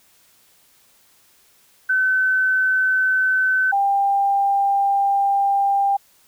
sine tone pair in turn, 1522 / 795.4 Hz, F#6 / G5, +48 / +25 cents, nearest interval major seventh, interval 1123 cents, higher first, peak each -15 dBFS, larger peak neither, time 1.89-3.72 / 3.72-5.97 s, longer second, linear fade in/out 10 ms, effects white hiss -56 dBFS RMS until 6.27 s

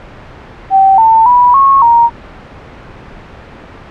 sine tone with pitch steps, 774 / 896 / 980 / 1094 / 936 Hz, G5 / A5 / B5 / C#6 / A#5, -22 / +31 / -14 / -23 / +7 cents, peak -3 dBFS, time 0.7-2.1 s, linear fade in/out 50 ms, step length 280 ms, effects pink hiss -32 dBFS RMS until 3.9 s + low-pass 2000 Hz 12 dB/octave

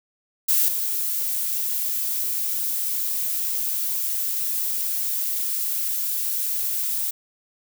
violet noise with level steps, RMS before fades -19 / -25 dBFS, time 0.48-7.11 s, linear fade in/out 10 ms, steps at 0.68 s, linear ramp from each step 5 ms, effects none

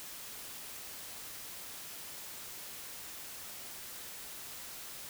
silence, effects white hiss -46 dBFS RMS until 5.09 s

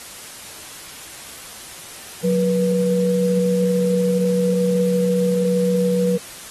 sine tone pair together, 182.2 / 486.4 Hz, F#3 / B4, -26 / -26 cents, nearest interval octave + perfect fourth, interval 1700 cents, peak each -18 dBFS, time 2.23-6.18 s, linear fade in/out 20 ms, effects white hiss -37 dBFS RMS until 6.5 s + AAC 32 kbps

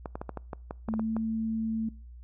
clicks, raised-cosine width 1 ms, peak -21 dBFS, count 11, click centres 0.058 / 0.155 / 0.215 / 0.293 / 0.373 / 0.532 / 0.709 / 0.887 / 0.939 / 0.995 / 1.166 s
sine tone with pitch glide, 220 to 222.6 Hz, A3 to A3, 0 to +20 cents, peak -28 dBFS, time 0.88-1.89 s, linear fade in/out 5 ms, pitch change +20 cents, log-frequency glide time 0.99-1.1 s
effects noise-tail reverb RT60 0.5 s tail -26 dB re dry + added 60 Hz sine -44 dBFS peak until 2.23 s

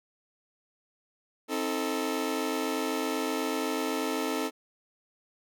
sawtooth chord, A diminished, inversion first, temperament just, 264 / 316.8 / 440 Hz, C4 / Eb4 / A4, +16 / +31 / 0 cents, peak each -29 dBFS, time 1.48-4.51 s, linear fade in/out 50 ms, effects none

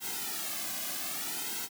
white noise with flanger, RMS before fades -36 dBFS, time 0-1.69 s, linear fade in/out 50 ms, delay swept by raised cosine 1.7 to 2.21 ms, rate 0.63 Hz, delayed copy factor -0.85, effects high-pass 150 Hz 12 dB/octave

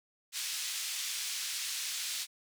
white band-pass noise, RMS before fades -37 dBFS, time 0.32-2.27 s, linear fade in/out 50 ms, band 2500 to 7100 Hz, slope 12 dB/octave, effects none

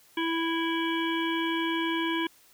harmonic tone, 329.6 Hz, E4, in tune, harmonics 1 / 3 / 5 / 7 / 9 / 10, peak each -28 / -33 / -35 / -36 / -38 / -38 dBFS, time 0.17-2.27 s, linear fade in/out 5 ms, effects white hiss -59 dBFS RMS until 2.53 s

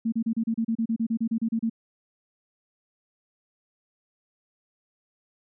sine tone bursts, 226.8 Hz, A#3, 47 cents flat, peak -22 dBFS, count 16, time 0.05-1.698 s, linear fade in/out 10 ms, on 73 ms, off 32 ms, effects none

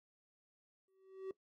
triangle tone with exponential growth, 381.9 Hz, G4, 45 cents flat, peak -36 dBFS, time 0.88-1.31 s, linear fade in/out 2 ms, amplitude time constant 93 ms, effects noise-tail reverb RT60 0.1 s tail -18 dB re dry

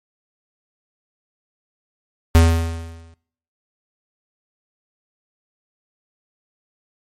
square tone with exponential decay, 82.7 Hz, E2, 6 cents sharp, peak -7 dBFS, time 2.35-3.14 s, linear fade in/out 0 ms, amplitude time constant 170 ms, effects noise-tail reverb RT60 0.6 s tail -20 dB re dry + MP3 64 kbps

